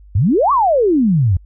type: exponential two-way sweep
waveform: sine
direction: up then down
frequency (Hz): 83 to 1174.7 to 83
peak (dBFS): -10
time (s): 0.15-1.37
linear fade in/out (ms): 5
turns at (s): 0.52
effects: added 50 Hz sine -39 dBFS peak until 1.45 s